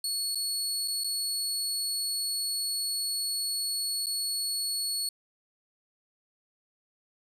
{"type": "tone with dropouts", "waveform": "25% pulse", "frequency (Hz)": 4385, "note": "C#8", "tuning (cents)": -20, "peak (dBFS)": -24, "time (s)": [0.04, 5.09], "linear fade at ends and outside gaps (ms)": 2, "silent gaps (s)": [[0.348, 0.355], [0.877, 0.881], [1.037, 1.043], [4.06, 4.067]], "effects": []}